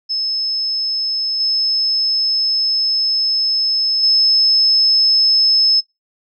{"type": "tone with level steps", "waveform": "sine", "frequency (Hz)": 5210, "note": "E8", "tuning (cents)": -21, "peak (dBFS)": [-17, -14, -10], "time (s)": [0.09, 5.81], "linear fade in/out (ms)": 20, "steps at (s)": [1.4, 4.03], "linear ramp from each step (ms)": 2, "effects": ["noise-tail reverb RT60 0.2 s tail -20 dB re dry"]}